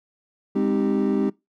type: chord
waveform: triangle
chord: Ab major seventh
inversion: none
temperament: equal with one note detuned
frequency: 204 / 261.6 / 311.1 / 392 Hz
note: Ab3 / C4 / Eb4 / G4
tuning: -31 / 0 / 0 / 0 cents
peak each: -21 / -22 / -24 / -23 dBFS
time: 0.55-1.3 s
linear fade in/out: 10 ms
effects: noise-tail reverb RT60 0.2 s tail -22 dB re dry + tanh soft clip ceiling -8 dBFS